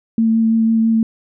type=tone with vibrato; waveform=sine; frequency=224.9 Hz; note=A3; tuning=38 cents sharp; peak=-11 dBFS; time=0.18-1.03 s; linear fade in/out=2 ms; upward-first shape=sine; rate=6 Hz; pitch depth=12 cents each way; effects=none